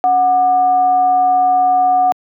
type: tone with frequency modulation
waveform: sine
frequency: 736 Hz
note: F#5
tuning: 9 cents flat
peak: -9 dBFS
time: 0.04-2.12 s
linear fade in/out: 0 ms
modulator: 458 Hz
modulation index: 0.26
effects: high-pass 300 Hz 12 dB/octave